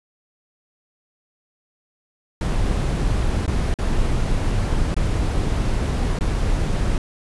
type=noise with dropouts; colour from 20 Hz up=brown; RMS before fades=-20 dBFS; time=2.41-6.98 s; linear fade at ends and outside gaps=2 ms; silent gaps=3.464-3.478 / 3.741-3.787 / 4.944-4.965 / 6.189-6.208 s; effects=resampled to 24000 Hz